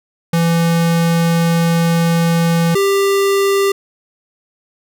square tone pair in turn, 167.6 / 395.4 Hz, E3 / G4, +29 / +15 cents, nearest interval octave + minor third, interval 1486 cents, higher second, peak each -12 dBFS, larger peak neither, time 0.33-2.75 / 2.75-3.72 s, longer first, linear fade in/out 5 ms, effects none

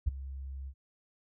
sine tone with ADSR envelope, 67.4 Hz, C#2, 48 cents flat, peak -21 dBFS, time 0.06-0.74 s, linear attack 19 ms, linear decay 14 ms, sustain -17 dB, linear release 63 ms, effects none

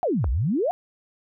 sine exponential two-way sweep, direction down then up, 784 to 55 to 757 Hz, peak -20 dBFS, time 0.03-0.71 s, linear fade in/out 0 ms, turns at 0.3 s
click, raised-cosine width 1 ms, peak -16 dBFS, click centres 0.243 s
effects none

